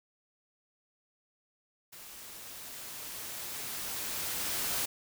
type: noise with level ramp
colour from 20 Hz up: white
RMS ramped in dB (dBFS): -49 to -32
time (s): 1.92-4.86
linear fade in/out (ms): 10
effects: none